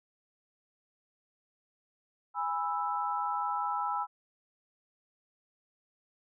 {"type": "chord", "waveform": "sine", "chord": "E major", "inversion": "first", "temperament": "just", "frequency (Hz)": [824.1, 988.9, 1318.5], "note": ["G#5", "B5", "E6"], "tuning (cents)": [-14, 2, 0], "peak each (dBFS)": -34, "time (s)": [2.34, 4.07], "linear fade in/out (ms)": 50, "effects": []}